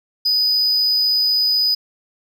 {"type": "tone", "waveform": "triangle", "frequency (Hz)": 4978, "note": "D#8", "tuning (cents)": 0, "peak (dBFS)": -13, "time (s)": [0.25, 1.75], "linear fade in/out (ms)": 10, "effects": []}